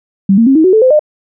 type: tone with pitch steps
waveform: sine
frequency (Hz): 195 / 229.2 / 269.5 / 316.8 / 372.4 / 437.8 / 514.6 / 604.9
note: G3 / A#3 / C#4 / D#4 / F#4 / A4 / C5 / D#5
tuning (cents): -9 / -29 / -49 / +31 / +11 / -9 / -29 / -49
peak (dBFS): -4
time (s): 0.29-0.994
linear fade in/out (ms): 5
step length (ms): 88
effects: none